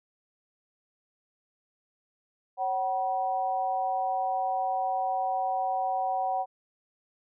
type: tone with amplitude modulation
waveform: sine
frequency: 756 Hz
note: F#5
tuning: 37 cents sharp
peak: -22 dBFS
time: 2.57-6.46 s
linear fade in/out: 50 ms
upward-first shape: sine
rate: 208 Hz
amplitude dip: 80%
effects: none